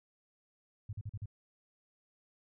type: tone bursts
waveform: sine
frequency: 103.8 Hz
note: G#2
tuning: in tune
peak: -37 dBFS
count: 5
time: 0.89-1.258 s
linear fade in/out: 5 ms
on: 40 ms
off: 42 ms
effects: none